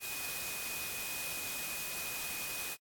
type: tone in noise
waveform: sine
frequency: 2491 Hz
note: D#7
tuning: 1 cent sharp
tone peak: -43 dBFS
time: 0-2.77 s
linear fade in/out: 50 ms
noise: white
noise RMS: -40 dBFS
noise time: 0-2.77 s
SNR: -6 dB
effects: AAC 64 kbps